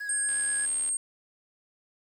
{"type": "tone with vibrato", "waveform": "triangle", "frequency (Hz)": 1661.2, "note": "G#6", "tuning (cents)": 0, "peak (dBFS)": -31, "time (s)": [0, 0.66], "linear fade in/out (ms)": 10, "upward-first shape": "triangle", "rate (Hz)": 8.4, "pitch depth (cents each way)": 17}
{"type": "tone", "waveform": "sine", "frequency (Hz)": 8530, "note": "C9", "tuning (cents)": 32, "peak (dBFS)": -26, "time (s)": [0.09, 0.97], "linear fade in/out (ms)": 2}
{"type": "click train", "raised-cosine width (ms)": 0.2, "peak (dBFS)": -28, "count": 46, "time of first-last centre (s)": [0.29, 0.89], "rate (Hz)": 75}
{"effects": ["9-bit"]}